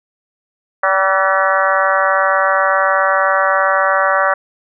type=harmonic tone with a mistuned harmonic; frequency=192.4 Hz; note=G3; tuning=32 cents flat; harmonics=3 / 4 / 5 / 6 / 7 / 8 / 9 / 10; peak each=-17 / -20 / -23 / -17 / -20 / -19 / -22 / -23 dBFS; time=0.83-4.34 s; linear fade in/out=5 ms; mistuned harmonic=8; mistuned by=-44 cents; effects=none